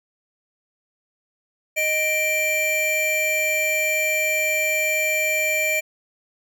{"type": "tone pair together", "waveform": "square", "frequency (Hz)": [621, 2354], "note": ["D#5", "D7"], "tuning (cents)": [-3, 3], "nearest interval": "octave + major seventh", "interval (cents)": 2306, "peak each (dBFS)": [-26, -21], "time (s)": [1.76, 5.81], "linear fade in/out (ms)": 20, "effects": []}